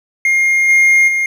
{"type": "tone with level steps", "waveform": "triangle", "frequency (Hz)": 2128, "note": "C7", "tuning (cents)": 29, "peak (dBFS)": [-8, -5, -11], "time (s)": [0.25, 1.26], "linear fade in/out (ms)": 2, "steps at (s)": [0.68, 1.07], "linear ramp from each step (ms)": 20, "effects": []}